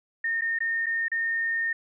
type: tone with dropouts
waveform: sine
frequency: 1830 Hz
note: A#6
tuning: 32 cents flat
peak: -24 dBFS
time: 0.24-1.73 s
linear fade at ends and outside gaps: 5 ms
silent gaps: 0.411-0.418 / 0.588-0.604 / 0.86-0.865 / 1.083-1.116 s
effects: none